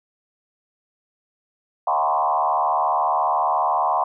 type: tone with frequency modulation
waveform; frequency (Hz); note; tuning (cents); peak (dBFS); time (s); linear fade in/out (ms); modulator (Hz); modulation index
sine; 880; A5; 0; -17; 1.87-4.04; 5; 74.3; 3
effects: none